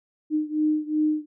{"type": "beating tone pair", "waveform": "sine", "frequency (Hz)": [305.2, 307.9], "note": ["D#4", "D#4"], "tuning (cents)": [-33, -18], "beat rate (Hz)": 2.7, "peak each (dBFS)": [-23, -25], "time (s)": [0.3, 1.26], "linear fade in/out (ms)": 50, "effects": []}